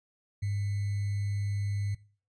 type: tone with sample-and-hold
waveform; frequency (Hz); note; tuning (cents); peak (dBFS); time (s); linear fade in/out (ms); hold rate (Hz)
sine; 101.1; G#2; -46; -28; 0.42-1.95; 10; 2100
effects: noise-tail reverb RT60 0.4 s tail -19 dB re dry + resampled to 22050 Hz